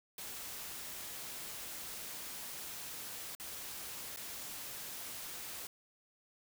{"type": "noise with dropouts", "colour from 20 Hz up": "white", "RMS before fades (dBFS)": -45, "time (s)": [0.18, 5.67], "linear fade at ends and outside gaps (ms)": 2, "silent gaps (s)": [[3.351, 3.398], [4.162, 4.171]], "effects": []}